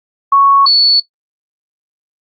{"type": "tone pair in turn", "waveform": "sine", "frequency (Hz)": [1109, 4436], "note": ["C#6", "C#8"], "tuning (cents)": [0, 0], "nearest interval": "2 octaves", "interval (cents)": 2400, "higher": "second", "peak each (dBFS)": -5, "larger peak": "neither", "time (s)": [[0.32, 0.66], [0.66, 1]], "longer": "neither", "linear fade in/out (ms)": 5, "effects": ["noise-tail reverb RT60 0.1 s tail -17 dB re dry", "Opus 32 kbps"]}